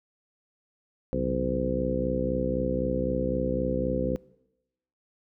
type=harmonic tone with a mistuned harmonic; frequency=63.9 Hz; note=C2; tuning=40 cents flat; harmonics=1 / 2 / 3 / 4 / 5 / 6 / 7 / 8; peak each=-34 / -35 / -33 / -32 / -36 / -36 / -36 / -30 dBFS; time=1.13-4.16 s; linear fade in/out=0 ms; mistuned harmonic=2; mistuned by=+110 cents; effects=noise-tail reverb RT60 0.9 s tail -22 dB re dry